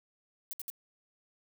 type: noise bursts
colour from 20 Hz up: violet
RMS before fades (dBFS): -39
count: 3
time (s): 0.51-0.701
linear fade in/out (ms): 0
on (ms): 21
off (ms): 64
effects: none